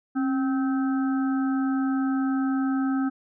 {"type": "harmonic tone with a mistuned harmonic", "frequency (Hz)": 258.8, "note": "C4", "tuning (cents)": -19, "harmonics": [1, 3, 5, 6], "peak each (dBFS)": [-22, -36, -36, -39], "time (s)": [0.15, 3.1], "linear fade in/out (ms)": 20, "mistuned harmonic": 1, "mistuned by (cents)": 64, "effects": []}